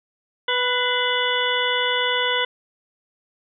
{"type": "harmonic tone with a mistuned harmonic", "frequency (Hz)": 493.9, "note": "B4", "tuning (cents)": 0, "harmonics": [1, 2, 3, 4, 6, 7], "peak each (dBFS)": [-26, -26, -26, -26, -26, -26], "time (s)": [0.48, 2.45], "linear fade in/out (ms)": 5, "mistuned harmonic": 4, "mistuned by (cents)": 43, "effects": []}